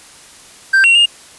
triangle tone with pitch steps, 1569 / 2739 / 2829 Hz, G6 / F7 / F7, +1 / -34 / +22 cents, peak -5 dBFS, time 0.73-1.06 s, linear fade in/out 10 ms, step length 110 ms, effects white hiss -40 dBFS RMS until 1.38 s + resampled to 24000 Hz

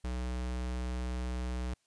square tone, 62 Hz, B1, 7 cents sharp, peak -34 dBFS, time 0.04-1.74 s, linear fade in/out 5 ms, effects white hiss -75 dBFS RMS until 1.86 s + resampled to 22050 Hz

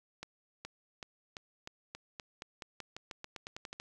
accelerating click train, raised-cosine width 0.2 ms, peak -25 dBFS, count 19, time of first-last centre 0.23-3.8 s, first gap 420 ms, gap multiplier 0.9, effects 11-bit

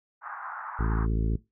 white band-pass noise, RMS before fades -38 dBFS, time 0.21-1.07 s, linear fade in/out 50 ms, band 820 to 1500 Hz, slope 48 dB/octave
harmonic tone, 55 Hz, A1, in tune, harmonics 1 / 2 / 3 / 4 / 5 / 6 / 7 / 8, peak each -25 / -31 / -35 / -37 / -39 / -41 / -42 / -43 dBFS, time 0.79-1.36 s, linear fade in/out 5 ms
effects noise-tail reverb RT60 0.2 s tail -18 dB re dry

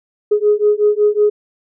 sine beating tone pair, 415.4 / 420.8 Hz, G#4 / G#4, 0 / +23 cents, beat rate 5.4 Hz, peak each -13 dBFS, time 0.31-1.3 s, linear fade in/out 10 ms, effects tanh soft clip ceiling -3 dBFS

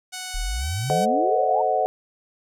5% pulse tone with pitch glide, 740 to 758.2 Hz, F#5 to F#5, 0 to +42 cents, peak -19 dBFS, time 0.12-1.06 s, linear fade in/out 20 ms, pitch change +42 cents, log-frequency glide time 0.59-0.64 s
sine exponential sweep, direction up, 32.7 to 932.3 Hz, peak -24 dBFS, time 0.34-1.62 s, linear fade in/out 10 ms
sine chord, A diminished seventh, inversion none, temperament equal, 440 / 523.3 / 622.3 / 740 Hz, A4 / C5 / Eb5 / Gb5, 0 / 0 / 0 / 0 cents, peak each -27 / -26 / -25 / -21 dBFS, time 0.9-1.86 s, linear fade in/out 0 ms
effects none

